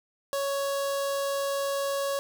sawtooth tone with notch filter, 556 Hz, C#5, 5 cents sharp, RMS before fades -29 dBFS, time 0.33-2.19 s, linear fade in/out 0 ms, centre 2200 Hz, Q 1.5, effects none

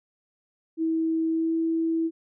sine tone with pitch glide, 323.8 to 327 Hz, E4 to E4, -31 to -14 cents, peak -22 dBFS, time 0.77-2.11 s, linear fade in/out 50 ms, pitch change +17 cents, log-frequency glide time 1.29-1.54 s, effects none

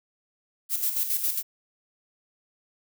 violet noise with tremolo, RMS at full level -25 dBFS, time 0.69-1.43 s, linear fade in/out 50 ms, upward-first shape square, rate 7.3 Hz, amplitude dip 55%, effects none

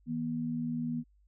sine tone pair together, 159.9 / 239.8 Hz, D#3 / A#3, +48 / +49 cents, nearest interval perfect fifth, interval 701 cents, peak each -37 / -32 dBFS, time 0.06-1.04 s, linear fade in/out 50 ms, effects added 50 Hz sine -62 dBFS peak until 1.27 s

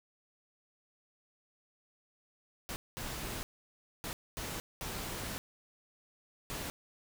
pink noise bursts at uneven times, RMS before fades -40 dBFS, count 6, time 2.69-2.76 / 2.97-3.43 / 4.04-4.13 / 4.37-4.6 / 4.81-5.38 / 6.5-6.7 s, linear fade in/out 0 ms, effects none

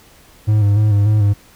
triangle tone with vibrato, 104.2 Hz, G#2, 6 cents sharp, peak -8 dBFS, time 0.47-1.34 s, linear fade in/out 20 ms, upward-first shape square, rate 3.4 Hz, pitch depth 41 cents each way, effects pink hiss -47 dBFS RMS until 1.55 s

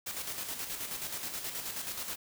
white noise with tremolo, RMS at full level -37 dBFS, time 0.06-2.16 s, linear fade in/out 10 ms, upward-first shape square, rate 9.4 Hz, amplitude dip 45%, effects none

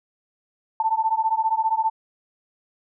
sine beating tone pair, 880 / 895 Hz, A5 / A5, 0 / +29 cents, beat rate 15 Hz, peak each -22 dBFS, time 0.8-1.9 s, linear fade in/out 2 ms, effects none

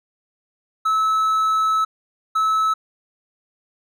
triangle tone bursts at uneven times, 1300 Hz, E6, 24 cents flat, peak -14 dBFS, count 2, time 0.85-1.85 / 2.35-2.74 s, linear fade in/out 10 ms, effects none

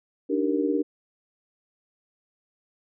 sine chord, Eb major seventh, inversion third, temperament just, 291.7 / 311.1 / 388.9 / 466.7 Hz, D4 / Eb4 / G4 / Bb4, -12 / 0 / -14 / +2 cents, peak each -25 / -29 / -28 / -28 dBFS, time 0.29-0.83 s, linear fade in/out 20 ms, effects none

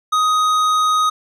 sine tone with tanh clipping, 1252 Hz, D#6, 10 cents sharp, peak -15 dBFS, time 0.12-1.1 s, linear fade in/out 10 ms, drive 13 dB, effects none

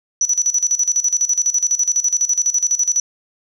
sine tone with tremolo, 5920 Hz, F#8, in tune, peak -12 dBFS, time 0.21-3 s, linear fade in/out 2 ms, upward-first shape square, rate 12 Hz, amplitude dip 80%, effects none

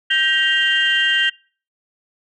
sine tone cluster, 1568 / 1898 / 2801 / 3152 Hz, G6 / A#6 / F7 / G7, 0 / +31 / +4 / +9 cents, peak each -19 dBFS, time 0.1-1.3 s, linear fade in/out 10 ms, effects noise-tail reverb RT60 0.4 s tail -23 dB re dry + tanh soft clip ceiling -6 dBFS

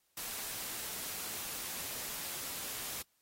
white noise, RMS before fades -41 dBFS, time 0.17-3.02 s, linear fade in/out 2 ms, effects white hiss -75 dBFS RMS until 3.21 s + AAC 48 kbps

